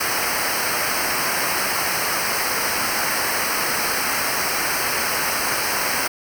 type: noise with comb filter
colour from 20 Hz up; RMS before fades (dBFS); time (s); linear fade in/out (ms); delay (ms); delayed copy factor
pink; -22; 0-6.08; 10; 0.28; -1
effects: none